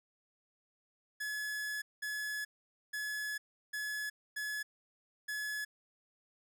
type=tone bursts at uneven times; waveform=45% pulse; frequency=1703 Hz; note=G#6; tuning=43 cents sharp; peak=-36 dBFS; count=6; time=1.2-1.82 / 2.02-2.45 / 2.93-3.38 / 3.73-4.1 / 4.36-4.63 / 5.28-5.65 s; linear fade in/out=10 ms; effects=none